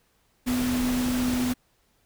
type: tone in noise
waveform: sine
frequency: 249.5 Hz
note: B3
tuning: 18 cents sharp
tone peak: -23 dBFS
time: 0.46-1.54 s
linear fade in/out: 20 ms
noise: pink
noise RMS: -32 dBFS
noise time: 0.46-1.54 s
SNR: +6 dB
effects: pink hiss -67 dBFS RMS until 2.05 s